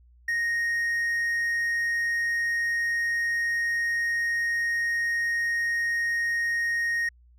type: tone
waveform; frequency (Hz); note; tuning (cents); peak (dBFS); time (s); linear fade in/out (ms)
triangle; 1864.7; A#6; 0; -22; 0.28-7.09; 5
effects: added 60 Hz sine -53 dBFS peak until 7.38 s